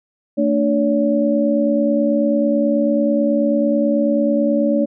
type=tone cluster; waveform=sine; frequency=225.3 / 294.5 / 568 Hz; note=A3 / D4 / C#5; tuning=+41 / +5 / +42 cents; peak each=-18 dBFS; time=0.37-4.86 s; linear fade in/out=20 ms; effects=none